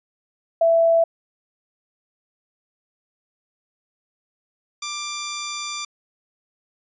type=tone pair in turn; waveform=sine / 5% pulse; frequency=664 / 1183.1 Hz; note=E5 / D6; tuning=+12 / +12 cents; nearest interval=minor seventh; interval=1000 cents; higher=second; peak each=-13 dBFS; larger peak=neither; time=0.61-1.04 / 4.82-5.85 s; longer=second; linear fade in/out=5 ms; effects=resampled to 16000 Hz